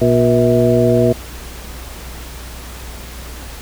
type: harmonic tone with a mistuned harmonic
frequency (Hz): 120.2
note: B2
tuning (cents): -46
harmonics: 1 / 2 / 3 / 4 / 5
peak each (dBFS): -16 / -16 / -16 / -16 / -16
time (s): 0.01-1.13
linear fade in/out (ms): 10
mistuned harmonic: 5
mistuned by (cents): +120
effects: added 60 Hz sine -31 dBFS peak until 3.61 s + pink hiss -34 dBFS RMS until 3.61 s